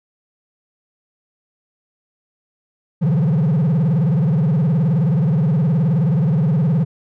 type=tone with vibrato; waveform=triangle; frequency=155.56 Hz; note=D#3; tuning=in tune; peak=-11 dBFS; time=3.01-6.85 s; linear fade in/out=20 ms; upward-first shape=sine; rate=19 Hz; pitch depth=270 cents each way; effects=none